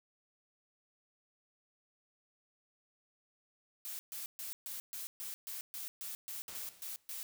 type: noise bursts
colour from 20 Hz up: blue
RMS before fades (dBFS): -43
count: 13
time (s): 3.85-7.23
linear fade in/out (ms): 0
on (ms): 140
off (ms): 130
type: noise with exponential decay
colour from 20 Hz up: white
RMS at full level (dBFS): -45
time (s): 6.48-7.22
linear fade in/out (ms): 1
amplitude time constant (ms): 160
effects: none